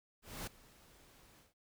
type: noise with ADSR envelope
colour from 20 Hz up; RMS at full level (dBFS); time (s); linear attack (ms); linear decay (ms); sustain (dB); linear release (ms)
pink; -42; 0.22-1.54; 250; 7; -21; 150
effects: none